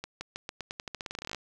accelerating click train, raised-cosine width 0.2 ms, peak -19 dBFS, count 21, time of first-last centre 0.04-1.347 s, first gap 170 ms, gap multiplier 0.88, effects none

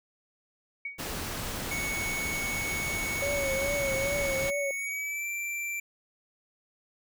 sine tone with exponential decay, 2245 Hz, C#7, 21 cents sharp, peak -30 dBFS, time 0.85-1.09 s, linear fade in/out 5 ms, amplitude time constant 51 ms
pink noise, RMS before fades -35 dBFS, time 0.98-4.51 s, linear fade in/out 20 ms
square tone with pitch glide, 2218 to 2349 Hz, C#7 to D7, 0 to 0 cents, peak -32 dBFS, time 1.71-5.8 s, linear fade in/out 5 ms, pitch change +100 cents, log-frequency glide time 4.75-5.28 s
sine tone with vibrato, 554.4 Hz, C#5, in tune, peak -29 dBFS, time 3.22-4.71 s, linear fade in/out 2 ms, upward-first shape triangle, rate 2.4 Hz, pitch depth 75 cents each way
effects none

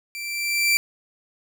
sawtooth tone with level ramp, 2346 Hz, D7, 2 cents flat, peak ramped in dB -28 to -12 dBFS, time 0.15-0.77 s, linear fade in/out 0 ms, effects none

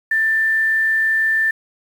sine tone, 1777 Hz, A6, 17 cents sharp, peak -14 dBFS, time 0.11-1.51 s, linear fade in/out 5 ms, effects 7-bit

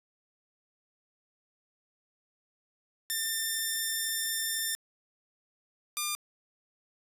5% pulse tone pair in turn, 1794 / 1200.3 Hz, A6 / D6, +33 / +37 cents, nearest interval perfect fifth, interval 696 cents, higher first, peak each -18 dBFS, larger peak neither, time 3.1-4.75 / 5.97-6.15 s, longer first, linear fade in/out 0 ms, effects resampled to 32000 Hz + 10-bit

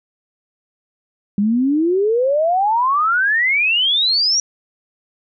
sine exponential sweep, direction up, 196.9 to 5810 Hz, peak -13 dBFS, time 1.38-4.4 s, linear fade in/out 2 ms, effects none

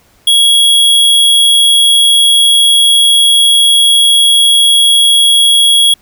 square tone, 3322 Hz, G#7, in tune, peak -5 dBFS, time 0.27-5.94 s, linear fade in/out 5 ms, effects pink hiss -49 dBFS RMS until 6.01 s

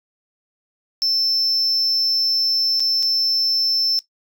sine tone with dropouts, 5320 Hz, E8, 15 cents sharp, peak -13 dBFS, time 1.02-3.99 s, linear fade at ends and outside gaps 0 ms, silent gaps 2.797-2.803 / 3.026-3.03 s, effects noise-tail reverb RT60 0.1 s tail -17 dB re dry + tanh soft clip ceiling -15 dBFS

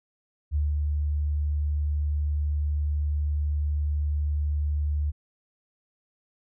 sine tone with ADSR envelope, 74 Hz, D2, 14 cents sharp, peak -21 dBFS, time 0.51-5.12 s, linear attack 43 ms, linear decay 180 ms, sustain -2 dB, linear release 27 ms, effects none

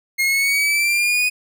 40% pulse linear sweep, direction up, 2135 to 2493 Hz, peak -15 dBFS, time 0.18-1.3 s, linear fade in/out 20 ms, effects none

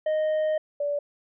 triangle / sine tone pair in turn, 620 / 578.8 Hz, D#5 / D5, -6 / -25 cents, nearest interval minor second, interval 119 cents, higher first, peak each -20 / -24 dBFS, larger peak first, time 0.06-0.58 / 0.8-0.99 s, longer first, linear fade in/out 5 ms, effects resampled to 8000 Hz

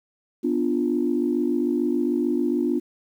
sine chord, B diminished, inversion none, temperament equal, 246.9 / 293.7 / 349.2 Hz, B3 / D4 / F4, 0 / 0 / 0 cents, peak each -24 dBFS, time 0.43-2.8 s, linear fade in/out 20 ms, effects tanh soft clip ceiling -10 dBFS + 9-bit

